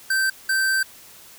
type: tone pair in turn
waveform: square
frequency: 1556 / 1556 Hz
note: G6 / G6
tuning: -13 / -13 cents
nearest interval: unison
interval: 0 cents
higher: neither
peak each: -19 dBFS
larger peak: neither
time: 0.1-0.3 / 0.49-0.83 s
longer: second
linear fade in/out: 5 ms
effects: white hiss -46 dBFS RMS until 1.38 s